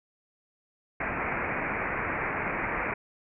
white low-pass noise, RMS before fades -31 dBFS, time 1-2.94 s, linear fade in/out 5 ms, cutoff 2400 Hz, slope 96 dB/octave, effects none

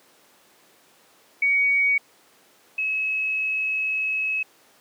sine tone pair in turn, 2248 / 2573 Hz, C#7 / E7, +24 / -43 cents, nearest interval major second, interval 233 cents, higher second, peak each -17 / -22 dBFS, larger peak first, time 1.42-1.98 / 2.78-4.43 s, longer second, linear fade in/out 5 ms, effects pink hiss -56 dBFS RMS until 4.8 s + high-pass 300 Hz 12 dB/octave

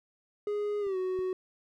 triangle tone with pitch glide, 414.5 to 371.4 Hz, G#4 to F#4, -3 to +7 cents, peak -27 dBFS, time 0.47-1.33 s, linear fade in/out 2 ms, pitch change -190 cents, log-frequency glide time 0.8-0.97 s
clicks, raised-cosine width 5 ms, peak -47 / -37 dBFS, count 2, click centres 0.868 / 1.19 s
effects none

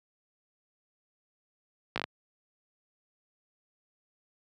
slowing click train, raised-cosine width 0.3 ms, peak -14 dBFS, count 5, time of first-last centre 1.96-2.04 s, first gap 17 ms, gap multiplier 1.11, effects high-pass 100 Hz 12 dB/octave

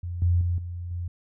sine tone with level steps, 87.4 Hz, F2, 2 cents sharp, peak -29 / -18 / -22 / -31 / -28 dBFS, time 0.03-1.08 s, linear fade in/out 5 ms, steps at 0.22 / 0.41 / 0.58 / 0.91 s, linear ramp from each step 2 ms, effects none

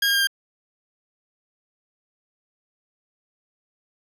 20% pulse tone with pitch steps, 1628 / 1616.8 / 1605.6 / 1594.5 Hz, G#6 / G#6 / G6 / G6, -35 / -47 / +41 / +29 cents, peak -13 dBFS, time 0.02-0.272 s, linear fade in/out 5 ms, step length 63 ms, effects none

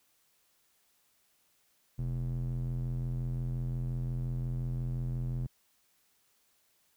square tone with band-pass filter, 42.84 Hz, F1, 33 cents flat, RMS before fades -34 dBFS, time 1.98-5.47 s, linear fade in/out 10 ms, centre 120 Hz, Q 2.1, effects white hiss -71 dBFS RMS until 6.96 s

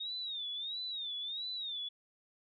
sine tone with vibrato, 3693 Hz, A#7, 17 cents flat, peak -37 dBFS, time 0-1.89 s, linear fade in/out 10 ms, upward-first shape sine, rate 1.5 Hz, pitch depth 140 cents each way, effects none

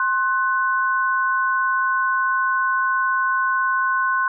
sine tone pair together, 1058.5 / 1497 Hz, C6 / F#6, +20 / +20 cents, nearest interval tritone, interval 600 cents, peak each -20 dBFS, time 0-4.28 s, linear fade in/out 2 ms, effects none

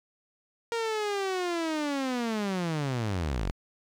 sawtooth linear sweep, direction down, 468 to 38.79 Hz, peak -24 dBFS, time 0.72-3.51 s, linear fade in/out 0 ms, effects low-pass 7000 Hz 12 dB/octave + 10-bit

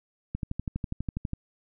click train, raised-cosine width 5 ms, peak -18 dBFS, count 13, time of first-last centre 0.35-1.334 s, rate 12.2 Hz, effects none

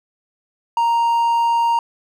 triangle tone, 932 Hz, A#5, 1 cent flat, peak -12 dBFS, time 0.77-1.79 s, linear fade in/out 2 ms, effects none

